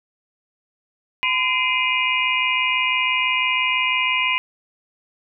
sine tone cluster, 1012 / 2076 / 2378 / 2504 / 2860 Hz, B5 / C7 / D7 / D#7 / F7, +42 / -14 / +21 / +10 / +41 cents, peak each -24 dBFS, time 1.23-4.38 s, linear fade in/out 0 ms, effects none

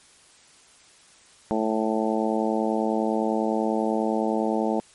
harmonic tone, 110 Hz, A2, in tune, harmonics 2 / 3 / 4 / 5 / 6 / 7 / 8, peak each -26 / -28 / -29 / -30 / -31 / -31 / -32 dBFS, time 1.51-4.8 s, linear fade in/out 0 ms, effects white hiss -54 dBFS RMS until 4.94 s + MP3 48 kbps

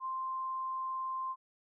sine tone, 1047 Hz, C6, 1 cent sharp, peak -34 dBFS, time 0-1.36 s, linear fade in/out 50 ms, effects none

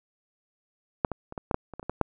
clicks, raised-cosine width 1 ms, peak -7 / -17 / -25 / -19 / -12 / -9 / -26 / -22 / -28 / -16 / -7 dBFS, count 11, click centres 1.048 / 1.117 / 1.324 / 1.378 / 1.512 / 1.544 / 1.737 / 1.796 / 1.829 / 1.896 / 2.013 s, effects none

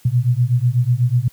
sine beating tone pair, 118.7 / 126.8 Hz, A#2 / B2, +32 / +46 cents, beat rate 8.1 Hz, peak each -16 dBFS, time 0.05-1.28 s, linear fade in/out 5 ms, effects white hiss -51 dBFS RMS until 1.32 s + high-pass 60 Hz 12 dB/octave

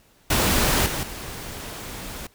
pink noise with level steps, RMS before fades -20 / -27 / -35 dBFS, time 0.3-2.27 s, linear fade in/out 5 ms, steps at 0.86 / 1.03 s, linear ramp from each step 2 ms, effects pink hiss -58 dBFS RMS until 2.34 s

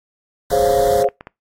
pink band-stop noise, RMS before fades -28 dBFS, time 0.5-1.03 s, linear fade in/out 5 ms, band 2000 to 3200 Hz, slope 96 dB/octave
sine chord, Db major seventh, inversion second, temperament equal, 415.3 / 523.3 / 554.4 / 698.5 Hz, Ab4 / C5 / Db5 / F5, 0 / 0 / 0 / 0 cents, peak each -18 dBFS, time 0.51-1.09 s, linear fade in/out 20 ms
clicks, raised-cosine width 0.5 ms, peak -18 dBFS, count 4, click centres 1.042 / 1.088 / 1.209 / 1.271 s
effects noise-tail reverb RT60 0.2 s tail -23 dB re dry + AAC 48 kbps

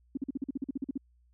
sine tone bursts, 269.7 Hz, C#4, 47 cents flat, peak -29 dBFS, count 13, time 0.15-0.977 s, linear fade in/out 5 ms, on 23 ms, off 44 ms, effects added 60 Hz sine -62 dBFS peak until 1.33 s

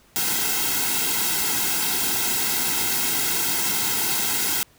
white noise with comb filter, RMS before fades -23 dBFS, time 0.16-4.63 s, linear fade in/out 0 ms, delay 1.7 ms, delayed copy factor -0.9, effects pink hiss -56 dBFS RMS until 4.78 s

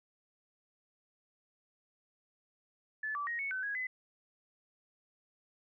sine tone with pitch steps, 1735 / 1159 / 1878 / 2211 / 1521 / 1655 / 2020 Hz, A6 / D6 / A#6 / C#7 / F#6 / G#6 / B6, -25 / -23 / +12 / -5 / +47 / -6 / +39 cents, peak -34 dBFS, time 3.03-3.87 s, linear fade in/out 5 ms, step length 120 ms, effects none

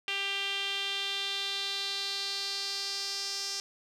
sawtooth tone with band-pass filter sweep, 395.5 Hz, G4, 15 cents sharp, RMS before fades -34 dBFS, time 0.08-3.6 s, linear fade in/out 0 ms, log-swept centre 2900 to 5400 Hz, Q 4, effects none

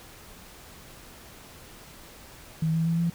sine tone with pitch steps, 160.1 / 163.18 / 166.32 / 169.52 Hz, D#3 / E3 / E3 / E3, +50 / -17 / +16 / +49 cents, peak -22 dBFS, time 2.62-3.1 s, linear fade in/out 5 ms, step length 120 ms, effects pink hiss -48 dBFS RMS until 3.14 s

